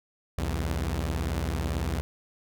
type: beating tone pair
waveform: sawtooth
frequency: 64.5 / 82.5 Hz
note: C2 / E2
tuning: -24 / +2 cents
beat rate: 18 Hz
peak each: -26 dBFS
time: 0.38-2.01 s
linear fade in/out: 0 ms
effects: none